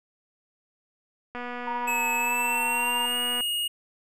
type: click train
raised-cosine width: 0.5 ms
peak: -21 dBFS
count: 503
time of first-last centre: 1.35-3.407 s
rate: 244 Hz
type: tone with vibrato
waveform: sine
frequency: 940 Hz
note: A#5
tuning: 14 cents sharp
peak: -28 dBFS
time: 1.67-3.06 s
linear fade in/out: 5 ms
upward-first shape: triangle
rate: 1.8 Hz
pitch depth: 52 cents each way
type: tone with pitch glide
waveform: square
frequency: 2584 to 2867 Hz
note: E7 to F7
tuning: -35 to +45 cents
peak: -26 dBFS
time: 1.87-3.68 s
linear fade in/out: 10 ms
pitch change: +180 cents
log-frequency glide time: 2.16-3.2 s
effects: none